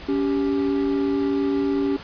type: tone pair together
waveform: triangle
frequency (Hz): 280.9 / 392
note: C#4 / G4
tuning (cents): +23 / 0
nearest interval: tritone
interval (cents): 577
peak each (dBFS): -19 / -22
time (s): 0.08-1.97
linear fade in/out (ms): 10
effects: pink hiss -39 dBFS RMS until 2.03 s + resampled to 11025 Hz